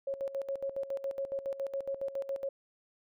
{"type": "tone with tremolo", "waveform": "sine", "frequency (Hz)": 548, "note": "C#5", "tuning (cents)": -20, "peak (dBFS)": -31, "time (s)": [0.07, 2.49], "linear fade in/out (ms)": 5, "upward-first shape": "square", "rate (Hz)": 7.2, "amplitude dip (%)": 75, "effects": []}